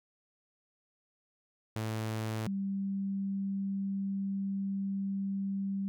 sawtooth / sine tone pair in turn, 110 / 196 Hz, A2 / G3, 0 / 0 cents, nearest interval minor seventh, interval 1000 cents, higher second, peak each -29 / -31 dBFS, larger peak first, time 1.76-2.47 / 2.47-5.88 s, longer second, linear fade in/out 0 ms, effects none

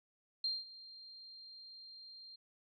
sine tone with ADSR envelope, 4186 Hz, C8, in tune, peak -32 dBFS, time 0.44-2.36 s, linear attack 4 ms, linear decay 200 ms, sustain -19 dB, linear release 8 ms, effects none

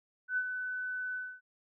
sine tone with ADSR envelope, 1503 Hz, F#6, 27 cents sharp, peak -27 dBFS, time 0.28-1.41 s, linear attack 91 ms, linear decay 60 ms, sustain -7 dB, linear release 260 ms, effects none

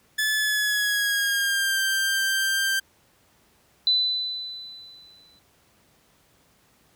sawtooth tone with pitch glide, 1728 to 1575.5 Hz, A6 to G6, -32 to +8 cents, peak -18 dBFS, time 0.18-2.8 s, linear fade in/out 10 ms, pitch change -160 cents, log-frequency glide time 0.35-1.8 s
sine tone with exponential decay, 4000 Hz, B7, 21 cents sharp, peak -16 dBFS, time 3.87-5.39 s, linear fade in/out 1 ms, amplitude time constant 330 ms
effects pink hiss -61 dBFS RMS until 6.95 s + high-pass 60 Hz 12 dB/octave

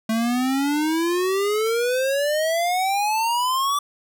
square exponential sweep, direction up, 219.3 to 1165 Hz, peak -20 dBFS, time 0.09-3.79 s, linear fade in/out 5 ms, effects none

